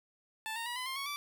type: tone with pitch steps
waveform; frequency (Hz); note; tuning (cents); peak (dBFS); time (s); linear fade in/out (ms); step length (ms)
15% pulse; 880 / 921.6 / 965.2 / 1010.9 / 1058.7 / 1108.7 / 1161.2; A5 / A#5 / B5 / B5 / C6 / C#6 / D6; 0 / -20 / -40 / +40 / +20 / 0 / -20; -30; 0.46-1.16; 0; 100
effects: none